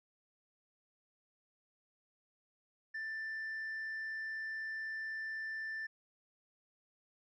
sine tone with tanh clipping, 1772 Hz, A6, 12 cents sharp, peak -39 dBFS, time 2.94-5.87 s, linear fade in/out 10 ms, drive 1 dB, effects none

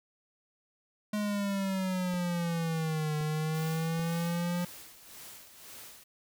square exponential two-way sweep, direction down then up, 211.2 to 151.7 to 176.9 Hz, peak -30 dBFS, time 1.13-4.65 s, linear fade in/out 5 ms, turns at 3.16 s
clicks, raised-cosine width 2 ms, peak -33 dBFS, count 3, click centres 2.14 / 3.21 / 3.994 s
white noise with tremolo, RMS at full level -47 dBFS, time 3.54-6.04 s, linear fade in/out 10 ms, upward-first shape sine, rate 1.9 Hz, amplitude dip 60%
effects none

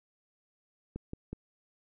clicks, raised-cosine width 3 ms, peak -25 dBFS, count 3, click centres 0.96 / 1.134 / 1.33 s, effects none

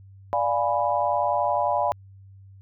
sine chord, D diminished seventh, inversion none, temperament equal, 587.3 / 698.5 / 830.6 / 987.8 Hz, D5 / F5 / Ab5 / Cb6, 0 / 0 / 0 / 0 cents, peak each -26 dBFS, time 0.33-1.92 s, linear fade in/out 0 ms, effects added 97 Hz sine -45 dBFS peak until 2.61 s

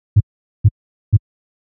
sine tone bursts, 103.83 Hz, G#2, in tune, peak -3 dBFS, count 3, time 0.16-1.169 s, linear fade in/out 10 ms, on 43 ms, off 440 ms, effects tanh soft clip ceiling 0 dBFS + high-pass 60 Hz 12 dB/octave

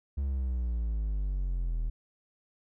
triangle exponential sweep, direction down, 70.7 to 39.26 Hz, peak -26 dBFS, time 0.17-1.9 s, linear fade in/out 10 ms, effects none

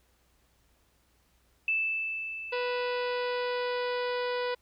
sine tone with exponential decay, 2637 Hz, E7, in tune, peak -24 dBFS, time 1.68-4.17 s, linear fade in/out 2 ms, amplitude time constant 540 ms
harmonic tone, 492.6 Hz, B4, 5 cents flat, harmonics 1 / 2 / 3 / 4 / 5 / 6 / 7 / 8 / 9 / 10, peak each -30 / -36 / -40 / -42 / -44 / -46 / -47 / -48 / -49 / -50 dBFS, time 2.52-4.55 s, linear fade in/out 10 ms
effects added 60 Hz sine -69 dBFS peak until 4.61 s + pink hiss -69 dBFS RMS until 4.61 s

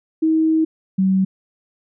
sine tone pair in turn, 318.5 / 190.26 Hz, D#4 / F#3, +41 / +49 cents, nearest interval major sixth, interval 892 cents, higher first, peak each -13 dBFS, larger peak neither, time 0.22-0.65 / 0.98-1.25 s, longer first, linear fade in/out 10 ms, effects none

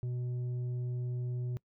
triangle tone with tanh clipping, 123.47 Hz, B2, in tune, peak -34 dBFS, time 0.03-1.57 s, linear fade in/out 0 ms, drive 10 dB, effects noise-tail reverb RT60 0.1 s tail -23 dB re dry

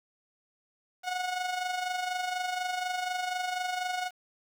sawtooth tone with amplitude modulation, 730 Hz, F#5, 24 cents flat, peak -24 dBFS, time 1.03-4.11 s, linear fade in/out 50 ms, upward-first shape sine, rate 24.1 Hz, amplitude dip 55%, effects low-pass 7000 Hz 12 dB/octave + 9-bit

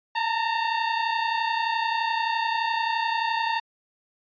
sawtooth tone pair together, 889 / 920.6 Hz, A5 / A#5, +18 / -22 cents, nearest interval minor second, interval 60 cents, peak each -24 / -21 dBFS, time 0.15-3.6 s, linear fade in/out 10 ms, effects resampled to 11025 Hz

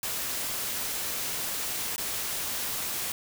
white noise with dropouts, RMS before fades -32 dBFS, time 0.03-3.12 s, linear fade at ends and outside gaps 1 ms, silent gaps 1.961-1.98 s, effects none

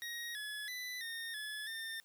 25% pulse tone with pitch steps, 1882 / 1702 / 1993 / 1837 / 1713 / 1807 Hz, A#6 / G#6 / B6 / A#6 / A6 / A6, +16 / +42 / +15 / -26 / -47 / +46 cents, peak -37 dBFS, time 0.02-2 s, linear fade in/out 0 ms, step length 330 ms, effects white hiss -69 dBFS RMS until 2.04 s + high-pass 100 Hz 12 dB/octave

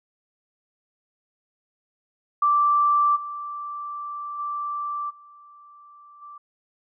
sine tone with level steps, 1171 Hz, D6, 5 cents flat, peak -16 / -30 / -26 / -46 / -39 dBFS, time 2.42-6.38 s, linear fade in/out 5 ms, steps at 3.15 / 4.38 / 5.09 / 6.21 s, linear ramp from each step 20 ms, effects none

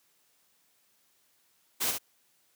white noise with echo, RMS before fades -29 dBFS, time 1.8-1.92 s, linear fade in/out 20 ms, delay 66 ms, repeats 1, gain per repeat -5 dB, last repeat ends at 1.986 s, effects white hiss -69 dBFS RMS until 2.55 s + high-pass 100 Hz 12 dB/octave

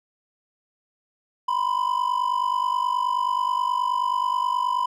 triangle ring-modulated tone, 1000 Hz, B5, 21 cents sharp, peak -16 dBFS, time 1.48-4.86 s, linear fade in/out 5 ms, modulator 24.7 Hz, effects none

